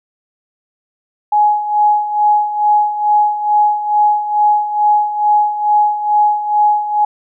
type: tone with tremolo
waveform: sine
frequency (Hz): 838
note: G#5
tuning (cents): +15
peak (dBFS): -7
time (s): 1.32-7.05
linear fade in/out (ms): 5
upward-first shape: sine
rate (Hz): 2.3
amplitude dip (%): 70
effects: none